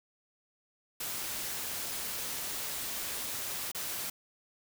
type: noise with dropouts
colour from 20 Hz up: white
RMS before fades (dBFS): -37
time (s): 1-4.1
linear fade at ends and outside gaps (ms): 5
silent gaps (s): 3.717-3.747
effects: none